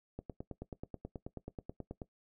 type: click train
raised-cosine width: 2 ms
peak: -28 dBFS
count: 18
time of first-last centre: 0.19-2.018 s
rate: 9.3 Hz
effects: noise-tail reverb RT60 0.1 s tail -18 dB re dry